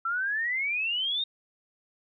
sine exponential sweep, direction up, 1329 to 3729 Hz, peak -26 dBFS, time 0.05-1.24 s, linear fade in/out 5 ms, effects none

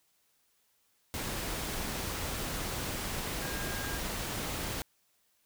sine tone in noise, 1619 Hz, G#6, 45 cents flat, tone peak -42 dBFS, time 3.42-3.98 s, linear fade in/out 0 ms, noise pink, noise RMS -36 dBFS, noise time 1.14-4.82 s, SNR -9 dB, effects white hiss -72 dBFS RMS until 5.45 s

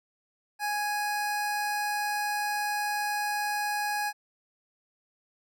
25% pulse tone, 830.6 Hz, G#5, in tune, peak -24 dBFS, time 0.59-4.13 s, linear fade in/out 50 ms, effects none

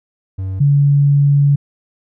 triangle / sine tone pair in turn, 95 / 142.34 Hz, F#2 / C#3, +46 / +46 cents, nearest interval perfect fifth, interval 700 cents, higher second, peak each -17 / -8 dBFS, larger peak second, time 0.38-0.6 / 0.6-1.56 s, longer second, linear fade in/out 10 ms, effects none

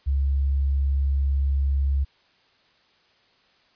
sine tone, 68.9 Hz, C#2, 10 cents flat, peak -19 dBFS, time 0.06-2.05 s, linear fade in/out 20 ms, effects white hiss -61 dBFS RMS until 3.75 s + resampled to 11025 Hz

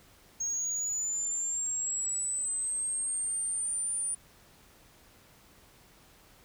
sine linear sweep, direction up, 6510 to 9397 Hz, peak -28 dBFS, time 0.4-4.15 s, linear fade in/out 10 ms, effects tanh soft clip ceiling -27 dBFS + pink hiss -59 dBFS RMS until 6.44 s

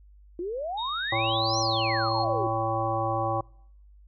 sine exponential two-way sweep, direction up then down, 333.1 to 6050 to 333.1 Hz, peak -29 dBFS, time 0.39-2.47 s, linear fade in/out 2 ms, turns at 1.59 s
sine tone with pitch glide, 3729 to 4259 Hz, A#7 to C8, 0 to +30 cents, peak -32 dBFS, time 0.77-2.25 s, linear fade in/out 20 ms, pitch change +230 cents, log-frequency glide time 1.23-1.69 s
harmonic tone, 112.1 Hz, A2, 33 cents sharp, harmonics 1 / 3 / 5 / 7 / 9 / 10, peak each -32 / -34 / -31 / -29 / -35 / -32 dBFS, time 1.12-3.41 s, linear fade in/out 5 ms
effects noise-tail reverb RT60 0.7 s tail -25 dB re dry + added 50 Hz sine -50 dBFS peak until 4.07 s

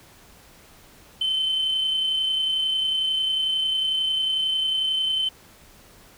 sine tone with amplitude modulation, 3071 Hz, G7, 36 cents flat, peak -18 dBFS, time 1.21-5.29 s, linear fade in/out 5 ms, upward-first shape sine, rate 31.1 Hz, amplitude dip 35%, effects tanh soft clip ceiling -17 dBFS + pink hiss -51 dBFS RMS until 6.17 s

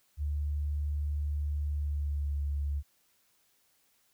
sine tone with pitch glide, 73.4 to 71.64 Hz, D2 to D2, 0 to -42 cents, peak -29 dBFS, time 0.17-2.83 s, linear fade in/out 50 ms, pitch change -42 cents, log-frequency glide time 1.75-2.37 s, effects white hiss -70 dBFS RMS until 4.13 s

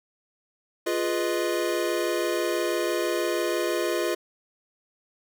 square chord, F half-diminished seventh, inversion none, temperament equal, 349.2 / 415.3 / 493.9 / 622.3 Hz, F4 / Ab4 / Cb5 / Eb5, 0 / 0 / 0 / 0 cents, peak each -28 / -32 / -32 / -31 dBFS, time 0.86-4.15 s, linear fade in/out 10 ms, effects none

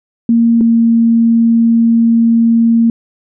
sine tone pair in turn, 231.8 / 230.2 Hz, A#3 / A#3, -10 / -22 cents, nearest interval unison, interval 12 cents, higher first, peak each -6 dBFS, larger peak neither, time 0.29-0.61 / 0.61-2.9 s, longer second, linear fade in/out 2 ms, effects none

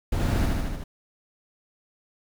brown noise with echo, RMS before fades -24 dBFS, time 0.12-0.46 s, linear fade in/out 5 ms, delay 76 ms, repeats 5, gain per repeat -2 dB, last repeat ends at 0.84 s, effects none

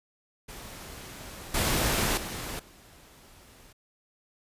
pink noise with level steps, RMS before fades -43 / -26 / -36 / -54 dBFS, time 0.48-3.73 s, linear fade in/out 10 ms, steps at 1.54 / 2.17 / 2.59 s, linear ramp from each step 5 ms, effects resampled to 32000 Hz

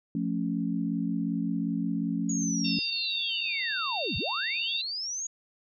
sine chord, F augmented, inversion none, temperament equal, 174.61 / 220 / 277.2 Hz, F3 / A3 / C#4, 0 / 0 / 0 cents, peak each -31 dBFS, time 0.15-2.79 s, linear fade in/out 2 ms
sine linear two-way sweep, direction down then up, 6780 to 61.74 to 6780 Hz, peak -31 dBFS, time 2.29-5.27 s, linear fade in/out 5 ms, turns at 4.17 s
harmonic tone, 912 Hz, A#5, 38 cents flat, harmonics 3 / 4 / 5, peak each -34 / -34 / -37 dBFS, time 2.64-4.82 s, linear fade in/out 10 ms
effects none

